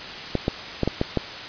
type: clicks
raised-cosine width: 2 ms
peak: -7 dBFS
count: 6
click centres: 0.353 / 0.481 / 0.833 / 0.876 / 1.014 / 1.173 s
effects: white hiss -34 dBFS RMS until 1.48 s + resampled to 11025 Hz